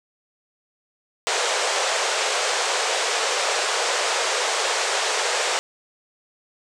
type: band-pass noise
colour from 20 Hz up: pink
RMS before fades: -23 dBFS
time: 1.27-5.59 s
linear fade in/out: 0 ms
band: 430 to 8500 Hz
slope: 48 dB/octave
effects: none